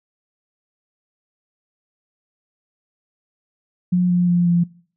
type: tone with pitch steps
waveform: sine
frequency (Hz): 179.4 / 177.13 / 174.9 / 172.69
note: F3 / F3 / F3 / F3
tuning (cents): +47 / +25 / +3 / -19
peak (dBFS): -13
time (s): 3.92-4.64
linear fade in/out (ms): 10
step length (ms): 180
effects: noise-tail reverb RT60 0.5 s tail -23 dB re dry